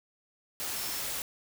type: tone in noise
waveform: sine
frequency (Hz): 5340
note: E8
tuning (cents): +22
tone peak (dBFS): -43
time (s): 0.76-1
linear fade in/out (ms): 0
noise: white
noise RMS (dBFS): -35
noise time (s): 0.6-1.22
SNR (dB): -11
effects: none